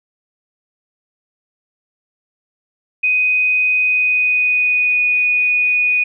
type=tone with pitch glide; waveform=sine; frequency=2500 to 2474 Hz; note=D#7 to D#7; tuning=+8 to -10 cents; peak=-12 dBFS; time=3.03-6.04 s; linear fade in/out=10 ms; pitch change=-18 cents; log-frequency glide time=3.83-5.08 s; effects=none